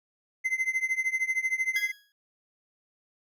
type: tone with tremolo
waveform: triangle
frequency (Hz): 2064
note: C7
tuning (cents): -24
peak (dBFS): -20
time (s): 0.44-1.92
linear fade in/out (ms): 20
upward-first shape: triangle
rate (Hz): 13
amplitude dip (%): 95
type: tone with exponential decay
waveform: 20% pulse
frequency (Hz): 1660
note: G#6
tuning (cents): -1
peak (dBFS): -26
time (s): 1.76-2.12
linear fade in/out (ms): 1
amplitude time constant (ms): 77
effects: none